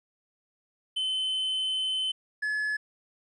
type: tone pair in turn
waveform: triangle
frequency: 3056 / 1709.2 Hz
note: G7 / G#6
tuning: -45 / +49 cents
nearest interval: minor seventh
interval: 1006 cents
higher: first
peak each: -25 dBFS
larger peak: neither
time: 0.96-2.12 / 2.42-2.77 s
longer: first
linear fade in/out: 10 ms
effects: resampled to 24000 Hz + 11-bit